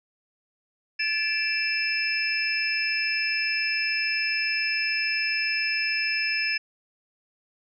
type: tone cluster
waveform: sine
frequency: 1733 / 2348 / 2660 / 5190 Hz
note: A6 / D7 / E7 / E8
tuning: -27 / -1 / +15 / -28 cents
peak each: -29 dBFS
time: 0.99-6.58 s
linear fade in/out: 10 ms
effects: none